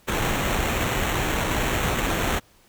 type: noise with sample-and-hold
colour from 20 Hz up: pink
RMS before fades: -24 dBFS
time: 0.07-2.4 s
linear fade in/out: 20 ms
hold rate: 4900 Hz
effects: pink hiss -57 dBFS RMS until 2.68 s